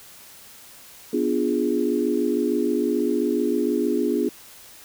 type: chord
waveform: sine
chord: B diminished seventh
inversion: none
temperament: equal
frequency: 246.9 / 293.7 / 349.2 / 415.3 Hz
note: B3 / D4 / F4 / Ab4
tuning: 0 / 0 / 0 / 0 cents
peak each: -25 dBFS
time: 1.13-4.29 s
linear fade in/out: 5 ms
effects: white hiss -46 dBFS RMS until 4.84 s